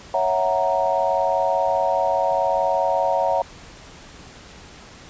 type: chord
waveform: sine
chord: F# dominant seventh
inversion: second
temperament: equal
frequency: 554.4 / 659.3 / 740 / 932.3 Hz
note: C#5 / E5 / F#5 / A#5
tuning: 0 / 0 / 0 / 0 cents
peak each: -23 dBFS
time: 0.14-3.42 s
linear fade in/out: 2 ms
effects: pink hiss -43 dBFS RMS until 5.09 s + resampled to 16000 Hz